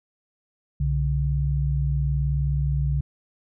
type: tone pair together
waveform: sine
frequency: 63.5 / 142.55 Hz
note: B1 / C#3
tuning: +49 / +49 cents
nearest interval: octave + major second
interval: 1400 cents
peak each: -23 dBFS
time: 0.8-3.01 s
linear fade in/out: 5 ms
effects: none